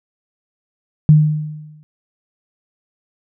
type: tone with exponential decay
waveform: sine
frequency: 152.5 Hz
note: D#3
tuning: 34 cents flat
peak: -3 dBFS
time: 1.09-1.83 s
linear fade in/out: 0 ms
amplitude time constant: 160 ms
effects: none